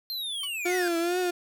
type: linear sweep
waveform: square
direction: down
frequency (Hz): 4217 to 1534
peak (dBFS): -31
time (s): 0.1-0.88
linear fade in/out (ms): 0
type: tone with exponential decay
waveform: 15% pulse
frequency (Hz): 1128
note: C#6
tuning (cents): +30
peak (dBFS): -30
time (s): 0.43-0.51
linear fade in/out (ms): 5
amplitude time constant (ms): 17
type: tone with vibrato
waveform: 35% pulse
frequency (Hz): 349.2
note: F4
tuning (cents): 0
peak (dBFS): -23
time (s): 0.65-1.31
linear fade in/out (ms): 10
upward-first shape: triangle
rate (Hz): 2.3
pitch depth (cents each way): 91
effects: none